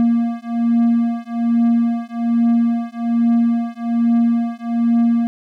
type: beating tone pair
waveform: triangle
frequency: 233.1 / 234.3 Hz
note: A#3 / A#3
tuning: 0 / +9 cents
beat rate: 1.2 Hz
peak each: -15 dBFS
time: 0-5.27 s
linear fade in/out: 0 ms
effects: none